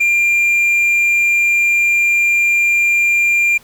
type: tone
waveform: triangle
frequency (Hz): 2390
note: D7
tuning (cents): +30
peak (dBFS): -9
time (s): 0-3.58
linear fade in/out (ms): 10
effects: pink hiss -46 dBFS RMS until 3.63 s